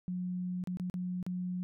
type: tone with dropouts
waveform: sine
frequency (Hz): 180.8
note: F#3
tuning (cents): -40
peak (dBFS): -33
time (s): 0.08-1.63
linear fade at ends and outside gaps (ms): 0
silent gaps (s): 0.639-0.673 / 0.771-0.798 / 0.899-0.941 / 1.228-1.265
effects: none